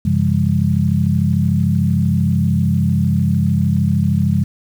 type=tone cluster; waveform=sine; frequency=94.2 / 134.4 / 167.8 / 201 Hz; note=F#2 / C3 / E3 / G3; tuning=+32 / +47 / +31 / +44 cents; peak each=-18 dBFS; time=0.05-4.44 s; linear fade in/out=5 ms; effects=7-bit